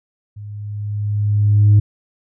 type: tone with level ramp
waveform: sine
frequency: 103.83 Hz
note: G#2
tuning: in tune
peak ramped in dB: -30 to -4 dBFS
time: 0.36-1.8 s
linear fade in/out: 10 ms
effects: tanh soft clip ceiling -5 dBFS